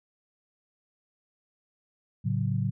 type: chord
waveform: sine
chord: F# minor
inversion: first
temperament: equal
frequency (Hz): 110 / 138.59 / 185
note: A2 / C#3 / F#3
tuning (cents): 0 / 0 / 0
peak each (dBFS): -28 / -29 / -31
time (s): 2.24-2.71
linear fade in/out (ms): 20
effects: none